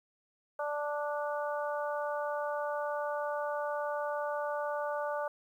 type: harmonic tone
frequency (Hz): 293.7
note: D4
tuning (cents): 0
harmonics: 2 / 3 / 4 / 5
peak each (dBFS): -34 / -38 / -40 / -42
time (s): 0.59-5.28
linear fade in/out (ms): 5
effects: 11-bit